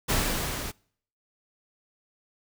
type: noise with level ramp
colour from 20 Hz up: pink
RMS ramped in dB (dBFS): -24 to -35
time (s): 0.08-0.72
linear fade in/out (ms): 20
effects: noise-tail reverb RT60 0.6 s tail -26 dB re dry